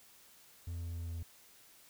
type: tone with pitch steps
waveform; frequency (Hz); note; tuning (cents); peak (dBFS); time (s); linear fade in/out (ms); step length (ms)
triangle; 85.3 / 84.76 / 84.22 / 83.69; F2 / E2 / E2 / E2; -40 / +49 / +38 / +27; -36; 0.67-1.23; 5; 140
effects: white hiss -61 dBFS RMS until 1.89 s